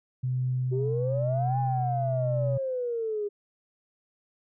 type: tone with tremolo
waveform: sine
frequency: 127.3 Hz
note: C3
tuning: 47 cents flat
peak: -24 dBFS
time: 0.23-2.58 s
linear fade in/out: 10 ms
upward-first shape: triangle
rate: 1 Hz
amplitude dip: 25%
type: exponential two-way sweep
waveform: sine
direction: up then down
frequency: 375 to 820 to 404.9 Hz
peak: -27 dBFS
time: 0.71-3.29 s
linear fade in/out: 20 ms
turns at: 1.59 s
effects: tanh soft clip ceiling -16 dBFS